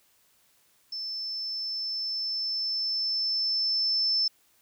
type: tone with level ramp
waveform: sine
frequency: 5290 Hz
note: E8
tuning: 5 cents sharp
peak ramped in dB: -32 to -22 dBFS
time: 0.92-4.28 s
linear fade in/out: 5 ms
effects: white hiss -65 dBFS RMS until 4.61 s